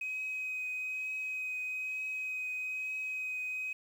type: tone with vibrato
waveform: sine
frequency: 2524 Hz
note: D#7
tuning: 24 cents sharp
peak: -33 dBFS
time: 0.01-3.73 s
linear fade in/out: 5 ms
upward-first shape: triangle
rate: 1.1 Hz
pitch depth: 11 cents each way
effects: tanh soft clip ceiling -31 dBFS + 10-bit